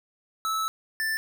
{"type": "tone pair in turn", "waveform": "square", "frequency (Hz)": [1307, 1768.5], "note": ["E6", "A6"], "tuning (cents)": [-15, 8], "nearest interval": "perfect fourth", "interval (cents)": 523, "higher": "second", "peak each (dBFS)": -26, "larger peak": "neither", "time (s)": [[0.45, 0.68], [1, 1.17]], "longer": "first", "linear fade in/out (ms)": 0, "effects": []}